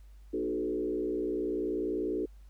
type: tone with frequency modulation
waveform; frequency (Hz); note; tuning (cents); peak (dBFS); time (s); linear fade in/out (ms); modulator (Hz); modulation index
sine; 368; F#4; -9; -29; 0.33-2.26; 10; 60.3; 1.4
effects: added 50 Hz sine -49 dBFS peak until 2.49 s + pink hiss -70 dBFS RMS until 2.49 s